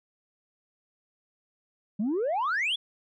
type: exponential sweep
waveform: sine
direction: up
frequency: 193.3 to 3520 Hz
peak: -23 dBFS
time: 1.99-2.76 s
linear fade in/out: 10 ms
effects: tanh soft clip ceiling -23 dBFS